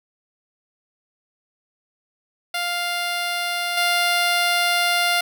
10% pulse tone with level steps, 700 Hz, F5, 4 cents sharp, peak -14 / -9 dBFS, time 2.54-5.21 s, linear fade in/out 5 ms, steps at 3.77 s, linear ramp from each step 5 ms, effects none

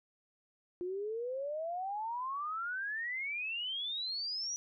sine exponential sweep, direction up, 349.2 to 5910 Hz, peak -35 dBFS, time 0.81-4.56 s, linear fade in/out 0 ms, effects none

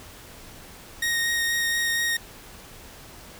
sawtooth tone with vibrato, 1864.7 Hz, A#6, in tune, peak -19 dBFS, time 1.02-2.17 s, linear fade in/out 5 ms, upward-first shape sine, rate 4.2 Hz, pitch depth 10 cents each way, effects pink hiss -45 dBFS RMS until 3.39 s

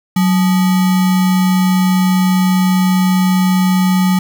sine tone with sample-and-hold, 185 Hz, F#3, in tune, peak -9 dBFS, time 0.16-4.19 s, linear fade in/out 5 ms, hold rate 1050 Hz, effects none

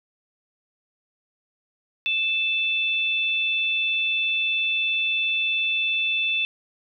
sine tone pair together, 2637 / 3520 Hz, E7 / A7, 0 / 0 cents, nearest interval perfect fourth, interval 500 cents, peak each -22 / -26 dBFS, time 2.06-6.45 s, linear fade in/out 0 ms, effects none

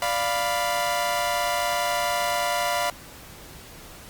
sawtooth chord, B diminished, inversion first, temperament equal, 587.3 / 698.5 / 987.8 Hz, D5 / F5 / B5, 0 / 0 / 0 cents, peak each -25 / -22 / -24 dBFS, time 0.02-2.9 s, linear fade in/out 2 ms, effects pink hiss -44 dBFS RMS until 4.09 s + Opus 48 kbps

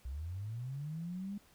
sine linear sweep, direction up, 60.5 to 206.2 Hz, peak -38 dBFS, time 0.05-1.38 s, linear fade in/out 5 ms, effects pink hiss -65 dBFS RMS until 1.54 s

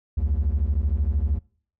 triangle beating tone pair, 65.41 / 78.41 Hz, C2 / D#2, 0 / +14 cents, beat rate 13 Hz, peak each -20 dBFS, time 0.17-1.39 s, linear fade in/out 10 ms, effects noise-tail reverb RT60 0.5 s tail -24 dB re dry + tanh soft clip ceiling -14 dBFS

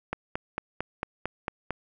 click train, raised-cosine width 0.5 ms, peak -14 dBFS, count 8, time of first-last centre 0.13-1.707 s, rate 4.44 Hz, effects none

